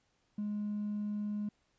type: tone with hard clipping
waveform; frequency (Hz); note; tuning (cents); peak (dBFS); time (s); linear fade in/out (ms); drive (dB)
sine; 208.2; G#3; +5; -34; 0.38-1.49; 5; 1
effects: pink hiss -75 dBFS RMS until 1.78 s + resampled to 16000 Hz